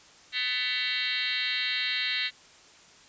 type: tone with frequency modulation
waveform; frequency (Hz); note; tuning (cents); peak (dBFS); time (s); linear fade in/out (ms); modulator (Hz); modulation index
sine; 2965; F#7; +3; -26; 0.32-2.31; 50; 243; 5.1
effects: white hiss -54 dBFS RMS until 3.08 s + resampled to 16000 Hz